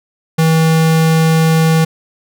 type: tone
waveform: square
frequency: 161.1 Hz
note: E3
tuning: 39 cents flat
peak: -9 dBFS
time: 0.38-1.85 s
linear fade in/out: 10 ms
effects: none